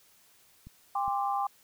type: clicks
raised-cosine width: 5 ms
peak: -34 dBFS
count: 2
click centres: 0.67 / 1.08 s
type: chord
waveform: sine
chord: G suspended fourth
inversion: none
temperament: equal with one note detuned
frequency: 800.9 / 1046.5 / 1174.7 Hz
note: G5 / C6 / D6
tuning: +37 / 0 / 0 cents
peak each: -29 / -34 / -34 dBFS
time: 0.95-1.47 s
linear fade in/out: 5 ms
effects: white hiss -62 dBFS RMS until 1.63 s